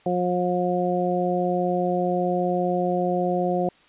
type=harmonic tone; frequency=179 Hz; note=F3; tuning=43 cents sharp; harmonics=1 / 2 / 3 / 4; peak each=-26 / -26 / -26 / -26 dBFS; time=0.06-3.69 s; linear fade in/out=2 ms; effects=white hiss -56 dBFS RMS until 3.88 s + resampled to 8000 Hz